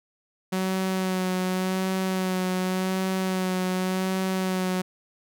sawtooth tone with vibrato, 186.5 Hz, F#3, 14 cents sharp, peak -20 dBFS, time 0.52-4.82 s, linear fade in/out 10 ms, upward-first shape sine, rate 0.88 Hz, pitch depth 21 cents each way, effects none

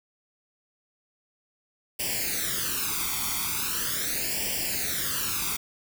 white noise with flanger, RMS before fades -29 dBFS, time 1.99-5.57 s, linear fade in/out 10 ms, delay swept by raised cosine 0.38 to 0.89 ms, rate 0.4 Hz, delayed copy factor +0.85, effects none

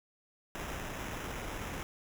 pink noise with sample-and-hold, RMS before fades -40 dBFS, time 0.55-1.83 s, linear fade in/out 0 ms, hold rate 4410 Hz, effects none

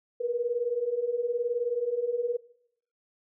sine beating tone pair, 466.2 / 485.2 Hz, A#4 / B4, 0 / -31 cents, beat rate 19 Hz, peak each -31 / -28 dBFS, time 0.2-2.37 s, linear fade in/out 10 ms, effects noise-tail reverb RT60 0.7 s tail -20 dB re dry

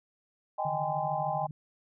sine chord, Ab major seventh, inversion second, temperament equal with one note detuned, 622.3 / 784 / 830.6 / 1029.7 Hz, Eb5 / G5 / Ab5 / C6, 0 / 0 / 0 / -28 cents, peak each -35 / -32 / -34 / -38 dBFS, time 0.58-1.47 s, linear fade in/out 10 ms
sine tone with tremolo, 150.6 Hz, D3, 44 cents sharp, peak -33 dBFS, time 0.65-1.51 s, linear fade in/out 2 ms, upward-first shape triangle, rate 13 Hz, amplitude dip 90%
effects none

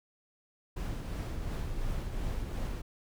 brown noise with tremolo, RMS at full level -33 dBFS, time 0.76-2.82 s, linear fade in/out 10 ms, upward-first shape triangle, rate 2.8 Hz, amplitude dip 40%, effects none

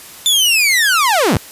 sawtooth linear sweep, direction down, 3559 to 65.7 Hz, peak -7 dBFS, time 0.26-1.37 s, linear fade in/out 0 ms, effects white hiss -36 dBFS RMS until 1.51 s + resampled to 32000 Hz

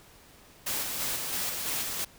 white noise with tremolo, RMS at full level -31 dBFS, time 0.66-2.05 s, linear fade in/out 10 ms, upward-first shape square, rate 3 Hz, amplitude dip 30%, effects pink hiss -55 dBFS RMS until 2.18 s

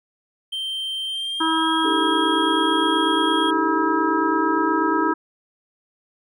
triangle tone with pitch glide, 3136 to 3271 Hz, G7 to G#7, 0 to -27 cents, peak -23 dBFS, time 0.52-3.51 s, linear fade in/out 10 ms, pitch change +73 cents, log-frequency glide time 1.05-1.69 s
harmonic tone, 322.3 Hz, E4, 39 cents flat, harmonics 1 / 3 / 4 / 5, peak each -22 / -23 / -24 / -28 dBFS, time 1.4-5.14 s, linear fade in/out 10 ms
sine chord, D suspended fourth, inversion none, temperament equal, 293.7 / 392 / 440 Hz, D4 / G4 / A4, 0 / 0 / 0 cents, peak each -27 / -27 / -29 dBFS, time 1.84-5.13 s, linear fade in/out 10 ms
effects none

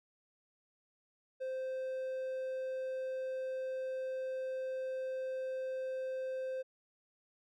triangle tone, 521 Hz, C5, 7 cents flat, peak -34 dBFS, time 1.4-6.63 s, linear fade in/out 20 ms, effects none

